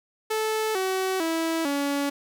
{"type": "tone with pitch steps", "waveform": "sawtooth", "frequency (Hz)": [436.4, 377.7, 326.9, 283], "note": ["A4", "F#4", "E4", "C#4"], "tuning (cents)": [-14, 36, -14, 36], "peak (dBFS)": -20, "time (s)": [0.3, 2.1], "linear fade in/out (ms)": 10, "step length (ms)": 450, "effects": []}